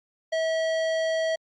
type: tone with hard clipping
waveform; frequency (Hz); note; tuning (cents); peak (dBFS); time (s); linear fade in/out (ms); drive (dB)
sine; 646; E5; -35; -25; 0.32-1.36; 10; 17
effects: low-pass 6000 Hz 12 dB/octave + Opus 48 kbps

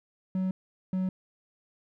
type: tone pair in turn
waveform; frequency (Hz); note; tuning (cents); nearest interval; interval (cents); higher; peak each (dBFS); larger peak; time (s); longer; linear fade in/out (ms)
triangle; 187.2 / 186.53; F#3 / F#3; +20 / +14; unison; 6; first; -24; neither; 0.35-0.51 / 0.93-1.09; neither; 2
effects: none

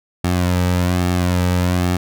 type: tone with flanger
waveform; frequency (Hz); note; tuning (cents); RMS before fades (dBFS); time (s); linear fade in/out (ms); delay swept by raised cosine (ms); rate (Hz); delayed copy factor
sawtooth; 89.5; F2; +43; -17; 0.24-1.97; 5; 2 to 2.86; 1.2; -0.55
effects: none

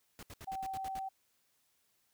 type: noise bursts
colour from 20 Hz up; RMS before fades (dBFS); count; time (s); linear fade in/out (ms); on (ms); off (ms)
pink; -49; 8; 0.19-0.991; 0; 38; 71
type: tone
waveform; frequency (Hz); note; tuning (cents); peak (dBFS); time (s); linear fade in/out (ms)
sine; 770; G5; -31; -37; 0.47-1.09; 10
effects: white hiss -75 dBFS RMS until 2.13 s

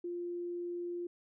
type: tone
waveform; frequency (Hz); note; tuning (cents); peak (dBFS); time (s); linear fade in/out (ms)
sine; 349.2; F4; 0; -36; 0.04-1.07; 5
effects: none

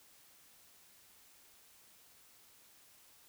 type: silence
effects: white hiss -63 dBFS RMS until 3.28 s

